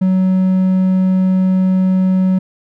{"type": "tone", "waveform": "triangle", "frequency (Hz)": 186.9, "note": "F#3", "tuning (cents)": 18, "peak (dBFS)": -8, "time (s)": [0.01, 2.39], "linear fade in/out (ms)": 10, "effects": []}